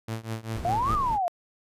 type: tone with tremolo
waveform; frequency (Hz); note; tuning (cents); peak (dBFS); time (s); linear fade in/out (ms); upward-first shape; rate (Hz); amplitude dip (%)
sawtooth; 112.1; A2; +33; -24; 0.08-0.96; 5; triangle; 5.1; 95
type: noise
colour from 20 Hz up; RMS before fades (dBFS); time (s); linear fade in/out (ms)
brown; -34; 0.52-1.19; 50
type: exponential two-way sweep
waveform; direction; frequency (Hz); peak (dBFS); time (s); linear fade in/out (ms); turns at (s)
sine; up then down; 673 to 1266 to 673; -23; 0.65-1.28; 0; 0.93
effects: resampled to 32000 Hz